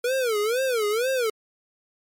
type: tone with vibrato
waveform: square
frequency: 468.9 Hz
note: A#4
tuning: 10 cents sharp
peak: -22 dBFS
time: 0.04-1.3 s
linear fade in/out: 5 ms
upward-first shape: sine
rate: 2.1 Hz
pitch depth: 220 cents each way
effects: MP3 64 kbps